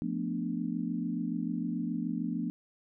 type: chord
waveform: sine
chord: B half-diminished seventh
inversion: second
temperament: equal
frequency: 174.61 / 220 / 246.9 / 293.7 Hz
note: F3 / A3 / B3 / D4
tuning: 0 / 0 / 0 / 0 cents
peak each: -36 / -36 / -35 / -37 dBFS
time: 0.02-2.5 s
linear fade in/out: 0 ms
effects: none